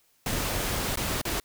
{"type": "noise with dropouts", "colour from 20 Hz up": "pink", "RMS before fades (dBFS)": -29, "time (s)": [0.26, 1.4], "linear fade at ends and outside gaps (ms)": 2, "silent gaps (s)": [[0.958, 0.972], [1.215, 1.252]], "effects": ["white hiss -66 dBFS RMS until 1.44 s"]}